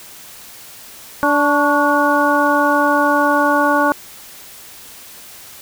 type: harmonic tone with a mistuned harmonic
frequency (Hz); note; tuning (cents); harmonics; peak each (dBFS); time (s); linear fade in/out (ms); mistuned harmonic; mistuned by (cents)
291.2; D4; -15; 1 / 2 / 3 / 4 / 5; -18 / -18 / -18 / -18 / -18; 1.23-3.92; 0; 4; -67
effects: white hiss -38 dBFS RMS until 5.61 s